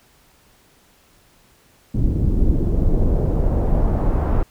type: noise with low-pass filter sweep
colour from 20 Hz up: brown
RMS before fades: -17 dBFS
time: 1.94-4.43 s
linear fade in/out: 2 ms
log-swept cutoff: 260 to 1100 Hz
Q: 1.2
effects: pink hiss -55 dBFS RMS until 4.5 s

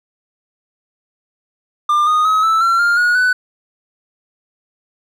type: tone with pitch steps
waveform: triangle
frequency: 1197 / 1235.6 / 1275.5 / 1316.7 / 1359.2 / 1403.1 / 1448.4 / 1495.1 Hz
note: D6 / D#6 / D#6 / E6 / F6 / F6 / F#6 / F#6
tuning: +33 / -12 / +43 / -2 / -47 / +8 / -37 / +18 cents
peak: -9 dBFS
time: 1.89-3.33 s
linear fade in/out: 5 ms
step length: 180 ms
effects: none

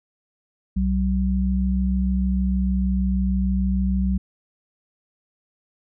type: tone pair together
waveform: sine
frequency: 63.46 / 190 Hz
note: B1 / F#3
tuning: +48 / +46 cents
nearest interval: octave + perfect fifth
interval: 1898 cents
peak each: -21 dBFS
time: 0.76-4.18 s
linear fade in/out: 10 ms
effects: none

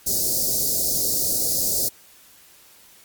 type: band-stop noise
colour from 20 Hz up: white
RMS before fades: -22 dBFS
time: 0.06-1.89 s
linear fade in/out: 10 ms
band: 640 to 4500 Hz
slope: 48 dB/octave
effects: white hiss -51 dBFS RMS until 3.04 s + Opus 48 kbps

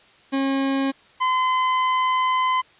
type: tone pair in turn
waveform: 40% pulse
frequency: 271.4 / 1024.7 Hz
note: C#4 / C6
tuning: -36 / -36 cents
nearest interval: octave + major seventh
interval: 2300 cents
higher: second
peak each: -19 / -17 dBFS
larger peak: second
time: 0.32-0.92 / 1.2-2.62 s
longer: second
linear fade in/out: 20 ms
effects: white hiss -53 dBFS RMS until 2.79 s + resampled to 8000 Hz

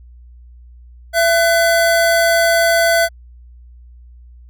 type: tone pair together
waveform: square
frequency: 672 / 1503.8 Hz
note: E5 / F#6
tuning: +33 / +28 cents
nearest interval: octave + major second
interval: 1395 cents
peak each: -13 / -17 dBFS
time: 1.13-3.09 s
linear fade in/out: 50 ms
effects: added 60 Hz sine -38 dBFS peak until 4.49 s

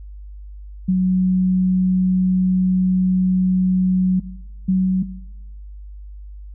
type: tone pair in turn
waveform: sine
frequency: 185 / 186.72 Hz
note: F#3 / F#3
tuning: 0 / +16 cents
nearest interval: unison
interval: 16 cents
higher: second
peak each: -13 dBFS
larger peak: neither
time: 0.88-4.2 / 4.68-5.03 s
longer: first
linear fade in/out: 10 ms
effects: noise-tail reverb RT60 0.9 s tail -17 dB re dry + added 50 Hz sine -33 dBFS peak until 6.54 s

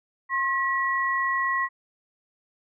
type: tone pair together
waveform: sine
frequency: 1071 / 1926 Hz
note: C6 / B6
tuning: +40 / -44 cents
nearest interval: minor seventh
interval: 1016 cents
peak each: -25 dBFS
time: 0.29-1.69 s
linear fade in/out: 50 ms
effects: none

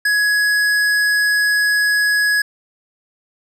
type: tone with hard clipping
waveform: sine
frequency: 1676 Hz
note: G#6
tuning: 15 cents sharp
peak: -15 dBFS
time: 0.05-2.42 s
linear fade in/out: 5 ms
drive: 13 dB
effects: none

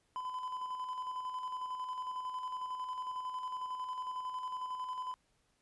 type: tone with tremolo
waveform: triangle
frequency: 1011 Hz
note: B5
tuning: 40 cents sharp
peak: -34 dBFS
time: 0.16-5.14 s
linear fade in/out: 0 ms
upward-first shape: square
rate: 11 Hz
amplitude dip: 40%
effects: pink hiss -75 dBFS RMS until 5.61 s + resampled to 24000 Hz

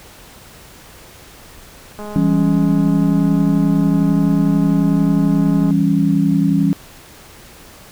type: click train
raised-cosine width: 1 ms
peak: -18 dBFS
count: 778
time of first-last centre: 1.99-5.708 s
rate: 209 Hz
type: chord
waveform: sine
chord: C# diminished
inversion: first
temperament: equal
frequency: 164.81 / 196 / 277.2 Hz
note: E3 / G3 / C#4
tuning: 0 / 0 / 0 cents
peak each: -16 dBFS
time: 2.16-6.73 s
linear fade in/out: 0 ms
effects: pink hiss -41 dBFS RMS until 7.91 s

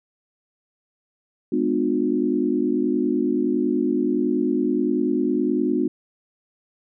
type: chord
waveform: sine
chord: G# diminished seventh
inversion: none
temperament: just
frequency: 207.7 / 249.2 / 299 / 358.8 Hz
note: G#3 / B3 / D4 / F4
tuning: 0 / +16 / +31 / +47 cents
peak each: -28 / -23 / -23 / -24 dBFS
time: 1.52-5.88 s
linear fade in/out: 5 ms
effects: none

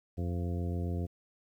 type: harmonic tone with a mistuned harmonic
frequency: 87.31 Hz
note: F2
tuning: in tune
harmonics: 1 / 2 / 3 / 4 / 5 / 6 / 8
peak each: -32 / -38 / -42 / -44 / -46 / -48 / -50 dBFS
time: 0.17-1.07 s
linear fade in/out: 20 ms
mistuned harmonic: 8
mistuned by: -27 cents
effects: 11-bit

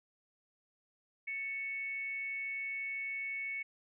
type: tone with frequency modulation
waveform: sine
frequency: 2217 Hz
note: C#7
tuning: in tune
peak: -36 dBFS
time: 1.27-3.63 s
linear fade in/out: 10 ms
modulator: 446 Hz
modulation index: 0.24
effects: none

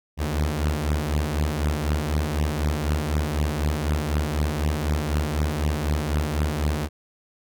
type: beating tone pair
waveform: sawtooth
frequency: 72.9 / 76.9 Hz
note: D2 / D#2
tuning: -12 / -20 cents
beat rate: 4 Hz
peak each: -21 dBFS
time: 0.17-6.89 s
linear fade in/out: 50 ms
effects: none

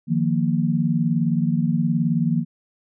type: chord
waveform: sine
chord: Eb suspended second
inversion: none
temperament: equal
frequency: 155.56 / 174.61 / 233.1 Hz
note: Eb3 / F3 / Bb3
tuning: 0 / 0 / 0 cents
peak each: -22 dBFS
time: 0.07-2.45 s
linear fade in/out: 50 ms
effects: none

